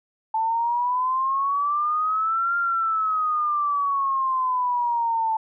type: exponential two-way sweep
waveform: sine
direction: up then down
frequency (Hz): 880 to 1396.9 to 880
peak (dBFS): -20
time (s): 0.34-5.37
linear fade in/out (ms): 5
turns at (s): 2.57
effects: none